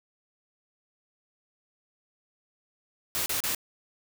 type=noise bursts; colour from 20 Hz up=white; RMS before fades=-29 dBFS; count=3; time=3.15-3.548 s; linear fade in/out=0 ms; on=110 ms; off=34 ms; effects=none